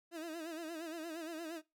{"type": "tone with vibrato", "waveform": "30% pulse", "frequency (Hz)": 326.1, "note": "E4", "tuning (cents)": -19, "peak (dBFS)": -39, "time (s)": [0.11, 1.62], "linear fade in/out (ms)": 50, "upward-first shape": "sine", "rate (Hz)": 8.6, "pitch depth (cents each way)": 93, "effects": ["noise-tail reverb RT60 0.2 s tail -20 dB re dry"]}